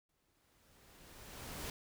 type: noise with exponential growth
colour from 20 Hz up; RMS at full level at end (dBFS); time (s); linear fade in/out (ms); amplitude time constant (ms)
pink; -42; 0.09-1.7; 2; 350
effects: none